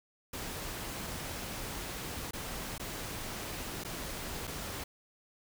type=noise with dropouts; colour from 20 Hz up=pink; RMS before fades=-40 dBFS; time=0.33-4.84 s; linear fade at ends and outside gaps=5 ms; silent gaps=2.31-2.333 / 2.781-2.796 / 3.838-3.847 / 4.472-4.475 s; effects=none